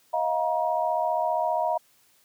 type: tone cluster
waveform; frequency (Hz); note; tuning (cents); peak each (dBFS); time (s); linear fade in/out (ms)
sine; 634 / 709 / 949; D#5 / F5 / A#5; +32 / +26 / +31; -27; 0.13-1.78; 10
effects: white hiss -62 dBFS RMS until 2.24 s + high-pass 60 Hz 12 dB/octave